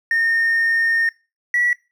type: tone pair in turn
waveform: triangle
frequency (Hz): 1831 / 1940.8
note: A#6 / B6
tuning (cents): -32 / -31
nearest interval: minor second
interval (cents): 101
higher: second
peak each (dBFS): -12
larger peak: neither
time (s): 0.11-1.09 / 1.54-1.73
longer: first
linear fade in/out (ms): 2
effects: noise-tail reverb RT60 0.3 s tail -24 dB re dry + tanh soft clip ceiling -11 dBFS